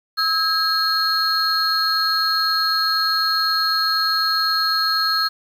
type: tone cluster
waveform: triangle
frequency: 1295 / 1624 / 4258 Hz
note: E6 / G#6 / C8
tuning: -31 / -39 / +30 cents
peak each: -20 / -23 / -18 dBFS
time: 0.17-5.29 s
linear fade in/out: 20 ms
effects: 8-bit